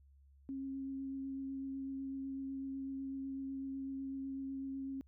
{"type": "tone with vibrato", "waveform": "sine", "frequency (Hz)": 270, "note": "C#4", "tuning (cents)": -45, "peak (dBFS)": -39, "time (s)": [0.49, 5.01], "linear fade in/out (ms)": 0, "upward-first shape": "triangle", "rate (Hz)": 8, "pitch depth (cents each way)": 13, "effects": ["added 69 Hz sine -61 dBFS peak until 5.07 s"]}